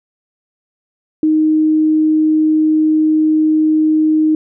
sine tone, 311.1 Hz, D#4, in tune, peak -9 dBFS, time 1.23-4.35 s, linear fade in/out 2 ms, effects none

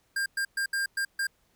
square tone bursts at uneven times, 1601 Hz, G6, 36 cents sharp, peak -27 dBFS, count 6, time 0.16-0.26 / 0.37-0.45 / 0.57-0.66 / 0.73-0.86 / 0.97-1.05 / 1.19-1.27 s, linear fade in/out 5 ms, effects pink hiss -69 dBFS RMS until 1.55 s

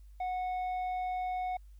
triangle tone with tanh clipping, 734 Hz, F#5, 14 cents flat, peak -33 dBFS, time 0.2-1.57 s, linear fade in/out 5 ms, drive 10 dB, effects added 50 Hz sine -50 dBFS peak until 1.79 s + white hiss -75 dBFS RMS until 1.79 s

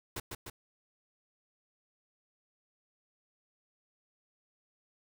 pink noise with echo, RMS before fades -38 dBFS, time 0.16-0.2 s, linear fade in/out 5 ms, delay 150 ms, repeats 2, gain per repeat -3 dB, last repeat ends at 0.5 s, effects none

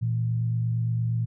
sine tone pair together, 116.2 / 164.81 Hz, A#2 / E3, -5 / 0 cents, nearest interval tritone, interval 605 cents, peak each -23 / -33 dBFS, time 0.01-1.26 s, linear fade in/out 20 ms, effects none

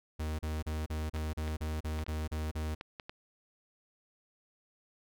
45% pulse tone bursts, 77.78 Hz, D#2, in tune, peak -33 dBFS, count 11, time 0.19-2.75 s, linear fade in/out 10 ms, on 200 ms, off 36 ms
clicks, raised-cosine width 0.3 ms, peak -26 dBFS, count 7, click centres 1.163 / 1.478 / 1.99 / 2.065 / 2.811 / 2.998 / 3.095 s
effects none

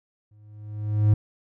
triangle tone with exponential growth, 105.6 Hz, G#2, 29 cents sharp, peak -11 dBFS, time 0.31-1.14 s, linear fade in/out 5 ms, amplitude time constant 180 ms, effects none

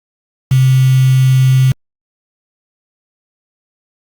sine tone with quantisation, 130.81 Hz, C3, in tune, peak -6 dBFS, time 0.51-1.72 s, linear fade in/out 5 ms, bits 4, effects Opus 48 kbps

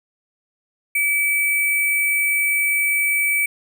sine tone with sample-and-hold, 2300 Hz, D7, 37 cents flat, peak -16 dBFS, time 0.95-3.46 s, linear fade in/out 5 ms, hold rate 11025 Hz, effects none

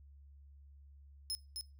sawtooth tone with echo, 5160 Hz, E8, 38 cents flat, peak -33 dBFS, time 1.3-1.35 s, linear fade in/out 0 ms, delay 260 ms, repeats 1, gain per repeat -4 dB, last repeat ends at 1.61 s, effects noise-tail reverb RT60 0.3 s tail -23 dB re dry + added 70 Hz sine -55 dBFS peak until 1.79 s

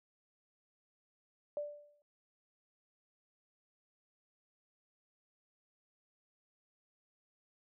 sine tone with exponential decay, 587.3 Hz, D5, in tune, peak -33 dBFS, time 1.57-2.02 s, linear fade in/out 1 ms, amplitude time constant 96 ms, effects none

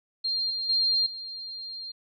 sine tone with level steps, 4197 Hz, C8, 5 cents sharp, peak -25 / -28 / -21 / -35 dBFS, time 0.24-1.92 s, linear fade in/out 10 ms, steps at 0.5 / 0.69 / 1.06 s, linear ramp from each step 5 ms, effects none

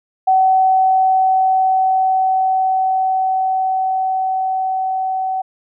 sine tone with level ramp, 757 Hz, F#5, 39 cents sharp, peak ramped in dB -9 to -17 dBFS, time 0.27-5.42 s, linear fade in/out 10 ms, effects none

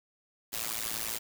white noise with amplitude modulation, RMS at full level -31 dBFS, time 0.52-1.19 s, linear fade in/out 20 ms, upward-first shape sine, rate 112 Hz, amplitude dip 95%, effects none

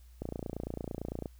click train, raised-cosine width 2 ms, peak -23 dBFS, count 31, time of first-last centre 0.22-1.258 s, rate 28.9 Hz, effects added 60 Hz sine -52 dBFS peak until 1.39 s + white hiss -68 dBFS RMS until 1.39 s

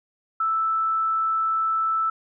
sine tone, 1318.5 Hz, E6, in tune, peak -20 dBFS, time 0.4-2.1 s, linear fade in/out 5 ms, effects none

